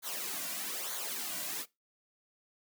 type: noise with flanger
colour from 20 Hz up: white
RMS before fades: -38 dBFS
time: 0.02-1.66 s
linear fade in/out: 50 ms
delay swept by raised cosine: 0.37 to 2.37 ms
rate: 1.1 Hz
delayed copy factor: -0.7
effects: noise-tail reverb RT60 0.2 s tail -20 dB re dry + high-pass 200 Hz 12 dB/octave